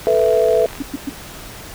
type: click train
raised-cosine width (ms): 0.3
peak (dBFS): -19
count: 33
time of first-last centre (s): 0.06-0.776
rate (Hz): 44.7
type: chord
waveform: sine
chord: A suspended second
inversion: none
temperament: equal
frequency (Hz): 440 / 493.9 / 659.3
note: A4 / B4 / E5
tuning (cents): 0 / 0 / 0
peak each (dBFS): -16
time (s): 0.07-0.66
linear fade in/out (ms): 0
type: tone bursts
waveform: sine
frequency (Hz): 276.1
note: C#4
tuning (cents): -7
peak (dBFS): -19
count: 3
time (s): 0.8-1.095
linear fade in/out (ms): 5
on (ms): 25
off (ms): 110
effects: pink hiss -35 dBFS RMS until 1.74 s